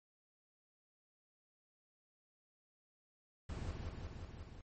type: noise with echo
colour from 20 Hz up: brown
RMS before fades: -43 dBFS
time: 3.49-3.71 s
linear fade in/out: 2 ms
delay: 180 ms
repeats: 5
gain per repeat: -2 dB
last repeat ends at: 4.61 s
effects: MP3 32 kbps